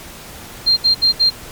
sine tone bursts, 4186 Hz, C8, in tune, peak -9 dBFS, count 4, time 0.66-1.304 s, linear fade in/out 20 ms, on 110 ms, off 68 ms, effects pink hiss -35 dBFS RMS until 1.51 s + MP3 96 kbps

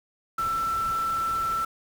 sine tone in noise, 1336 Hz, E6, 23 cents sharp, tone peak -24 dBFS, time 0.38-1.65 s, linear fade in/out 5 ms, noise pink, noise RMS -40 dBFS, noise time 0.38-1.65 s, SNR +13 dB, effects none

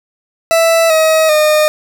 40% pulse tone with pitch steps, 660 / 634.9 / 610.8 Hz, E5 / D#5 / D#5, +2 / +35 / -32 cents, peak -7 dBFS, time 0.51-1.68 s, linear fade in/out 0 ms, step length 390 ms, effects none

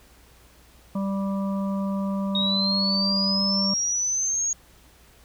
harmonic tone, 196 Hz, G3, in tune, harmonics 1 / 3 / 5 / 6, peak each -24 / -34 / -38 / -40 dBFS, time 0.95-3.74 s, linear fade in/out 5 ms
sine linear sweep, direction up, 3729 to 6645 Hz, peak -22 dBFS, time 2.35-4.53 s, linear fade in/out 2 ms
effects added 60 Hz sine -55 dBFS peak until 5.24 s + pink hiss -55 dBFS RMS until 5.24 s

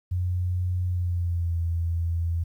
sine tone with pitch glide, 90.1 to 84.07 Hz, F#2 to E2, -45 to +35 cents, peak -23 dBFS, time 0.11-2.44 s, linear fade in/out 10 ms, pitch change -120 cents, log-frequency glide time 0.86-1.58 s, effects 10-bit

